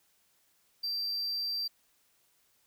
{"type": "tone", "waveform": "triangle", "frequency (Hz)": 4699, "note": "D8", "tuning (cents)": 0, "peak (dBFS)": -30, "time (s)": [0.83, 1.68], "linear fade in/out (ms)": 10, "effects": ["white hiss -70 dBFS RMS until 2.66 s"]}